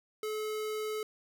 square tone, 430 Hz, A4, 40 cents flat, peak -34 dBFS, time 0.23-1.03 s, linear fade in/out 2 ms, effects none

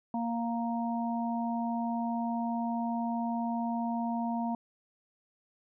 harmonic tone, 233.1 Hz, A#3, in tune, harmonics 1 / 3 / 4, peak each -31 / -36 / -37 dBFS, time 0.14-4.55 s, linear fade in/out 2 ms, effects none

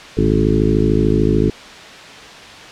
harmonic tone with a mistuned harmonic, 53.5 Hz, A1, 48 cents flat, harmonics 1 / 2 / 3 / 4 / 5 / 6 / 7 / 8, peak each -20 / -20 / -20 / -20 / -20 / -20 / -20 / -20 dBFS, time 0.17-1.5 s, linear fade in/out 5 ms, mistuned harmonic 3, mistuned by -71 cents, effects white hiss -35 dBFS RMS until 2.71 s + low-pass 4000 Hz 12 dB/octave

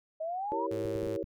sine exponential sweep, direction up, 622 to 1000 Hz, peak -32 dBFS, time 0.2-0.67 s, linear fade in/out 10 ms
sine chord, E diminished seventh, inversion none, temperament equal, 329.6 / 392 / 466.2 / 554.4 Hz, E4 / G4 / Bb4 / Db5, 0 / 0 / 0 / 0 cents, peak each -37 dBFS, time 0.52-1.23 s, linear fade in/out 0 ms
sawtooth tone, 105.3 Hz, G#2, 24 cents sharp, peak -36 dBFS, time 0.71-1.17 s, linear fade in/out 5 ms
clicks, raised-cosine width 5 ms, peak -32 dBFS, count 5, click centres 0.854 / 0.959 / 1.032 / 1.069 / 1.241 s
effects none

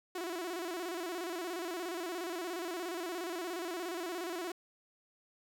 sawtooth tone with vibrato, 349.2 Hz, F4, in tune, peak -33 dBFS, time 0.15-4.52 s, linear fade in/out 5 ms, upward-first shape square, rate 17 Hz, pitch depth 91 cents each way, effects 10-bit

